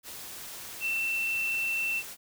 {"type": "tone in noise", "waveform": "sine", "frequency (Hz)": 2684, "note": "E7", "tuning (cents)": 31, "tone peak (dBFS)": -27, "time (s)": [0.8, 2.03], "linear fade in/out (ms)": 50, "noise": "white", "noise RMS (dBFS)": -42, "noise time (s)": [0.03, 2.17], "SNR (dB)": 12, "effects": []}